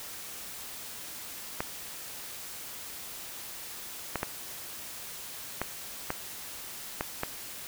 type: clicks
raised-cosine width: 0.5 ms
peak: -14 dBFS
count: 7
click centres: 1.605 / 4.157 / 4.231 / 5.616 / 6.104 / 7.009 / 7.234 s
effects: white hiss -42 dBFS RMS until 7.67 s